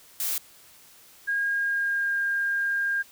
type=noise; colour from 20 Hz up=blue; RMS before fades=-28 dBFS; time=0.2-0.38 s; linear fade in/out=2 ms
type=tone with pitch glide; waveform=sine; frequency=1628 to 1608.4 Hz; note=G#6 to G6; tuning=-35 to +44 cents; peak=-23 dBFS; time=1.27-3.03 s; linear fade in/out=20 ms; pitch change=-21 cents; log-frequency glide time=1.38-2.2 s
effects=white hiss -53 dBFS RMS until 3.11 s